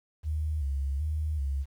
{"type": "tone with vibrato", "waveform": "sine", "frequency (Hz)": 72.8, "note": "D2", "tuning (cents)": -15, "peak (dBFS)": -27, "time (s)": [0.23, 1.66], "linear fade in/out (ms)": 50, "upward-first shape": "square", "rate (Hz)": 1.3, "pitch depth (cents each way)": 96, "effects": ["10-bit"]}